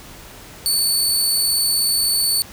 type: tone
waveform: 20% pulse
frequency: 4481 Hz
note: C#8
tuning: 18 cents sharp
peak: -10 dBFS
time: 0.66-2.42 s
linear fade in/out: 0 ms
effects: pink hiss -40 dBFS RMS until 2.52 s